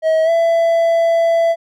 triangle tone with pitch glide, 638 to 667.4 Hz, D#5 to E5, +43 to +21 cents, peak -9 dBFS, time 0.02-1.56 s, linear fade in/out 50 ms, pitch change +78 cents, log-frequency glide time 0.24-0.3 s, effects none

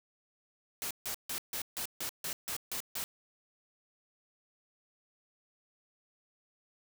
white noise bursts, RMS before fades -37 dBFS, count 10, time 0.82-3.04 s, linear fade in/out 0 ms, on 87 ms, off 150 ms, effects none

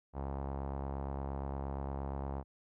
sawtooth tone with low-pass filter, 68.6 Hz, C#2, 17 cents flat, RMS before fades -39 dBFS, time 0.13-2.44 s, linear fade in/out 50 ms, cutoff 870 Hz, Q 2.4, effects none

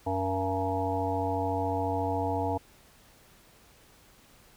harmonic tone with a mistuned harmonic, 94 Hz, F#2, 28 cents sharp, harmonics 1 / 3 / 5 / 7 / 9 / 10, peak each -33 / -34 / -34 / -33 / -33 / -38 dBFS, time 0.06-2.58 s, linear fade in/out 10 ms, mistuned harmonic 7, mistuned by +54 cents, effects pink hiss -58 dBFS RMS until 4.56 s

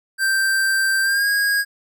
square tone with pitch glide, 1568 to 1638.4 Hz, G6 to G#6, 0 to -24 cents, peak -17 dBFS, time 0.18-1.65 s, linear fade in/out 50 ms, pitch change +76 cents, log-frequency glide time 1.02-1.28 s, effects none

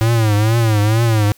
square tone with vibrato, 110 Hz, A2, in tune, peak -12 dBFS, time 0.01-1.32 s, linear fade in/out 0 ms, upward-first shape triangle, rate 2.2 Hz, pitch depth 130 cents each way, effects white hiss -52 dBFS RMS until 1.37 s

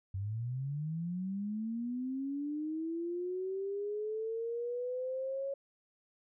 sine linear sweep, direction up, 93.1 to 554.4 Hz, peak -34 dBFS, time 0.14-5.54 s, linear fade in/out 5 ms, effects none

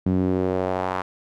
sawtooth tone with band-pass filter sweep, 92.5 Hz, F#2, in tune, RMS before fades -23 dBFS, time 0.06-1.02 s, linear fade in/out 5 ms, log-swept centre 210 to 1100 Hz, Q 1.8, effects none

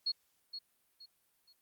sine tone with echo, 4322 Hz, C#8, 45 cents flat, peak -30 dBFS, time 0.06-0.12 s, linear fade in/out 10 ms, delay 470 ms, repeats 3, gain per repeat -10 dB, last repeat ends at 1.53 s, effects white hiss -75 dBFS RMS until 1.61 s + Opus 48 kbps

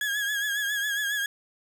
35% pulse tone with vibrato, 1663 Hz, G#6, 2 cents sharp, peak -24 dBFS, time 0.01-1.26 s, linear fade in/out 2 ms, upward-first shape triangle, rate 7.3 Hz, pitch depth 66 cents each way, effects none

